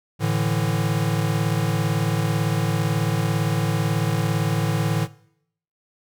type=chord; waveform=square; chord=A suspended fourth; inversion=none; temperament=equal; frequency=110 / 146.83 / 164.81 Hz; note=A2 / D3 / E3; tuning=0 / 0 / 0 cents; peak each=-24 / -25 / -26 dBFS; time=0.19-5.08 s; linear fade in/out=50 ms; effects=noise-tail reverb RT60 0.7 s tail -20 dB re dry